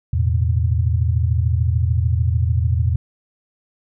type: chord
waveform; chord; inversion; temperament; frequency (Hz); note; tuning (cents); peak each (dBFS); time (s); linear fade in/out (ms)
sine; E suspended fourth; none; equal with one note detuned; 83.12 / 110 / 123.47; E2 / A2 / B2; +15 / 0 / 0; -17 / -20 / -22; 0.13-2.96; 5
effects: none